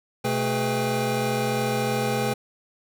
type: tone cluster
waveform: square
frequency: 125.8 / 219.6 / 420.3 / 499.9 / 801 Hz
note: B2 / A3 / G#4 / B4 / G5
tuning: +32 / -3 / +21 / +21 / +37 cents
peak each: -30 dBFS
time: 0.24-2.34 s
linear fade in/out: 10 ms
effects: none